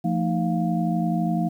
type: tone cluster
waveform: sine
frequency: 171.8 / 223.6 / 312.3 / 702 Hz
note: F3 / A3 / D#4 / F5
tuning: -28 / +28 / +7 / +9 cents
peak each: -23 / -26 / -29 / -29 dBFS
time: 0.04-1.49 s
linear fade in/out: 10 ms
effects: 9-bit